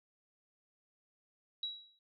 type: tone with exponential decay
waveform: sine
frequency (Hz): 3882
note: B7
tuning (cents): -31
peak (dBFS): -33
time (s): 1.63-1.99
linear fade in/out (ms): 2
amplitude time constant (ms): 77
effects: none